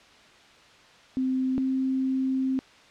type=tone pair in turn; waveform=sine; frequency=260 / 263.2 Hz; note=C4 / C4; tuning=-11 / +10 cents; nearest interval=unison; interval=21 cents; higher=second; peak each=-23 dBFS; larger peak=neither; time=1.17-1.58 / 1.58-2.59 s; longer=second; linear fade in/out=0 ms; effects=white hiss -53 dBFS RMS until 2.9 s + low-pass 4000 Hz 12 dB/octave